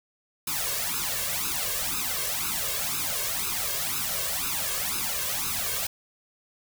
white noise with flanger, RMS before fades -29 dBFS, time 0.47-5.87 s, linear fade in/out 5 ms, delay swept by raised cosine 0.77 to 1.87 ms, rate 2 Hz, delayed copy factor +0.95, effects none

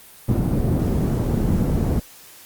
white low-pass noise, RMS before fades -20 dBFS, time 0.28-2 s, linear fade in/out 10 ms, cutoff 210 Hz, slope 12 dB/octave, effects white hiss -45 dBFS RMS until 2.45 s + Opus 32 kbps

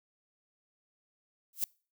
violet noise with exponential growth, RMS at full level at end -26 dBFS, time 1.53-1.64 s, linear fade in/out 2 ms, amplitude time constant 22 ms, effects noise-tail reverb RT60 0.4 s tail -26 dB re dry

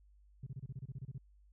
sine tone bursts, 131.1 Hz, C3, 4 cents sharp, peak -39 dBFS, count 12, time 0.43-1.181 s, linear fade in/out 5 ms, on 36 ms, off 29 ms, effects tanh soft clip ceiling -37 dBFS + added 50 Hz sine -61 dBFS peak until 1.52 s

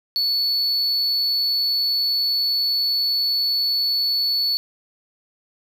triangle tone, 4435 Hz, C#8, in tune, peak -17 dBFS, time 0.16-4.57 s, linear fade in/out 0 ms, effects 8-bit

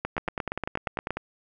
two click trains, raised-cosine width 0.5 ms, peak -13 / -14 dBFS, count 10 / 11, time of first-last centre 0.05-1.106 / 0.18-1.17 s, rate 8.52 / 10.1 Hz, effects none

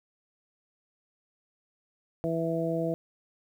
harmonic tone, 164.81 Hz, E3, in tune, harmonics 1 / 2 / 3 / 4, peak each -32 / -32 / -32 / -32 dBFS, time 2.24-2.94 s, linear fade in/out 0 ms, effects 10-bit

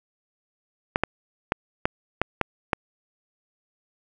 clicks, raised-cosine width 0.5 ms, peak -5 dBFS, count 7, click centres 0.959 / 1.036 / 1.521 / 1.855 / 2.216 / 2.413 / 2.732 s, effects none

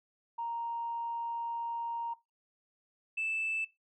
sine tone pair in turn, 932.3 / 2637 Hz, A#5 / E7, 0 / 0 cents, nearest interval octave + tritone, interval 1800 cents, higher second, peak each -33 / -30 dBFS, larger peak second, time 0.38-2.14 / 3.17-3.65 s, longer first, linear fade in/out 10 ms, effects noise-tail reverb RT60 0.2 s tail -18 dB re dry + tanh soft clip ceiling -27 dBFS

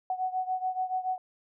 sine beating tone pair, 742 / 749 Hz, F#5 / F#5, +5 / +21 cents, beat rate 7 Hz, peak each -30 / -33 dBFS, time 0.1-1.18 s, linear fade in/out 2 ms, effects none

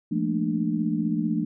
sine tone cluster, 171.5 / 214 / 229.7 / 298.7 Hz, F3 / A3 / A#3 / D4, -31 / -48 / -25 / +29 cents, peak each -28 dBFS, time 0.11-1.45 s, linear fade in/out 10 ms, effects none

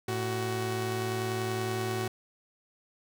sawtooth tone pair together, 111.07 / 373.6 Hz, A2 / F#4, +17 / +17 cents, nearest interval octave + major sixth, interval 2100 cents, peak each -29 / -28 dBFS, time 0.08-2.08 s, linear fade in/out 5 ms, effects none

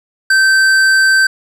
sine tone with hard clipping, 1552 Hz, G6, 18 cents flat, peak -9 dBFS, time 0.3-1.27 s, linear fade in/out 5 ms, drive 11 dB, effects none

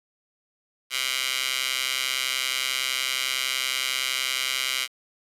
15% pulse tone with high-pass filter, 130.81 Hz, C3, in tune, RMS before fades -27 dBFS, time 0.9-4.88 s, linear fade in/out 50 ms, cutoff 2600 Hz, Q 1.6, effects resampled to 32000 Hz + 8-bit

